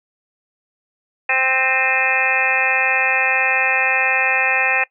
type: harmonic tone with a mistuned harmonic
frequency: 261.6 Hz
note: C4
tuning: in tune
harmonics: 2 / 3 / 4 / 5 / 6 / 7 / 8 / 9 / 10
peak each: -28 / -23 / -29 / -30 / -28 / -20 / -26 / -19 / -21 dBFS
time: 1.29-4.84 s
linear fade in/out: 5 ms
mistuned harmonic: 9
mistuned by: +62 cents
effects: noise-tail reverb RT60 0.1 s tail -21 dB re dry